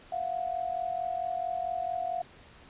sine tone pair together, 681.5 / 726 Hz, F5 / F#5, -43 / -33 cents, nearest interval minor second, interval 110 cents, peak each -33 / -32 dBFS, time 0.12-2.22 s, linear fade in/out 5 ms, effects pink hiss -54 dBFS RMS until 2.69 s + resampled to 8000 Hz

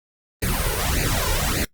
pink noise with flanger, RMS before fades -22 dBFS, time 0.42-1.65 s, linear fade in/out 5 ms, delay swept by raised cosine 0.44 to 2.14 ms, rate 1.7 Hz, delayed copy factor +0.95, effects noise-tail reverb RT60 0.1 s tail -22 dB re dry + Opus 32 kbps

